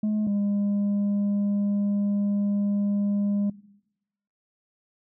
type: tone pair in turn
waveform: sine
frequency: 212.4 / 202.9 Hz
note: G#3 / G#3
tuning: +39 / -40 cents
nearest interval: minor second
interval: 79 cents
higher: first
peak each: -19 dBFS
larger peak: neither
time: 0.03-0.27 / 0.27-3.5 s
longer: second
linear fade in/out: 5 ms
effects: noise-tail reverb RT60 0.9 s tail -22 dB re dry + tanh soft clip ceiling -21 dBFS